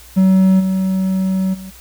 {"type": "tone with level steps", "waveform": "triangle", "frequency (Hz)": 189.1, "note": "F#3", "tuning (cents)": 38, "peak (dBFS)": [-6, -12, -27], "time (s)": [0.16, 1.71], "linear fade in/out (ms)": 20, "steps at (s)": [0.59, 1.53], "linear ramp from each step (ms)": 20, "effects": ["added 60 Hz sine -42 dBFS peak until 1.8 s", "white hiss -42 dBFS RMS until 1.8 s"]}